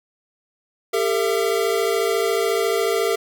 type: tone cluster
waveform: square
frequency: 399.4 / 453.5 / 673 Hz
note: G4 / A#4 / E5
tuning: +32 / -48 / +36 cents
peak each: -23 / -22 / -27 dBFS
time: 0.93-3.16 s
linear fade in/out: 10 ms
effects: none